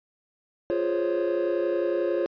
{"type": "chord", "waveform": "triangle", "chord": "Db major seventh", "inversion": "first", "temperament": "equal", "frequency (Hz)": [349.2, 415.3, 523.3, 554.4], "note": ["F4", "Ab4", "C5", "Db5"], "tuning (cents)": [0, 0, 0, 0], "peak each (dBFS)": [-24, -29, -28, -26], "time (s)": [0.7, 2.26], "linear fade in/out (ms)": 0, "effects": ["tanh soft clip ceiling -13 dBFS", "resampled to 11025 Hz"]}